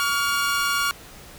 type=tone pair together; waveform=sawtooth; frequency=1131.8 / 1410 Hz; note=C#6 / F6; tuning=+36 / +16 cents; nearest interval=major third; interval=380 cents; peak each=-21 / -19 dBFS; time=0-0.91 s; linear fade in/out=0 ms; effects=pink hiss -44 dBFS RMS until 1.38 s